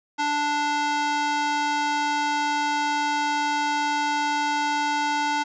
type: tone with high-pass filter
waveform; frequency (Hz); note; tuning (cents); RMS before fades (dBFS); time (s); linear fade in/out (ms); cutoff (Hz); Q
square; 293.7; D4; 0; -24; 0.18-5.44; 20; 710; 1.6
effects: resampled to 16000 Hz